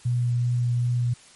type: tone with vibrato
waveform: sine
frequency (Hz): 121.4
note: B2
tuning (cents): -29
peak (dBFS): -20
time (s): 0.05-1.14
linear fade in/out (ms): 10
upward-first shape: triangle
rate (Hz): 2.6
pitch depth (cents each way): 10
effects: white hiss -51 dBFS RMS until 1.35 s + MP3 48 kbps